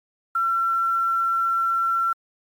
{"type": "tone with quantisation", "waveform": "sine", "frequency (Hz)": 1354, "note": "E6", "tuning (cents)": 46, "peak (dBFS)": -19, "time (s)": [0.35, 2.13], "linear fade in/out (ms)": 5, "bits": 8, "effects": ["Opus 48 kbps"]}